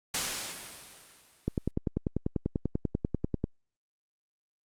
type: noise with exponential decay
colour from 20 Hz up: white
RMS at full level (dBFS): -28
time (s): 0.14-1.71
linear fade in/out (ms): 5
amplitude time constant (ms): 340
type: click train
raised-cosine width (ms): 3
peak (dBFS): -15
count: 21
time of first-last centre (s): 1.48-3.441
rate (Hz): 10.2
effects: low-pass 10000 Hz 12 dB/octave + Opus 48 kbps